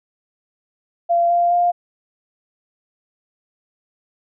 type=tone with pitch steps; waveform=sine; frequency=687 / 694.6 / 702.2 Hz; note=F5 / F5 / F5; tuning=-29 / -10 / +9 cents; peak=-13 dBFS; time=1.09-1.72 s; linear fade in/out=20 ms; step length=210 ms; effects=none